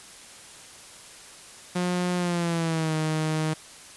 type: tone with pitch glide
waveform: sawtooth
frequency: 178.8 to 156.56 Hz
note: F3 to D#3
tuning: +41 to +11 cents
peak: -20 dBFS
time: 1.75-3.54 s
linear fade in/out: 10 ms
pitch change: -230 cents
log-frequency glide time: 2.16-2.95 s
effects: white hiss -46 dBFS RMS until 3.96 s + resampled to 24000 Hz